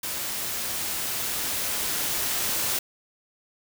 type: noise with level ramp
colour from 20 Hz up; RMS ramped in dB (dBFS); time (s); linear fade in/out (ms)
white; -31 to -26; 0.03-2.79; 5
effects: none